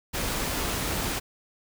pink noise, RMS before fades -29 dBFS, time 0.13-1.2 s, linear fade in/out 20 ms, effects none

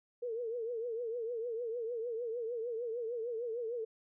sine tone with vibrato, 466.2 Hz, A#4, in tune, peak -35 dBFS, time 0.22-3.85 s, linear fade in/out 10 ms, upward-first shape triangle, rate 6.6 Hz, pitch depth 120 cents each way, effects none

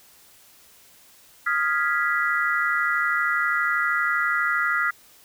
sine chord, F half-diminished seventh, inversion third, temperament equal with one note detuned, 1244.5 / 1396.9 / 1661.2 / 1964.2 Hz, Eb6 / F6 / Ab6 / Cb7, 0 / 0 / 0 / -10 cents, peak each -27 / -24 / -28 / -25 dBFS, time 1.46-4.91 s, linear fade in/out 10 ms, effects white hiss -53 dBFS RMS until 5.24 s

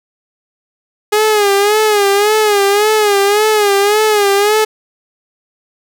sawtooth tone with vibrato, 414.6 Hz, G#4, 3 cents flat, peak -5 dBFS, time 1.12-4.65 s, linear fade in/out 10 ms, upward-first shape sine, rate 1.8 Hz, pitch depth 79 cents each way, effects none

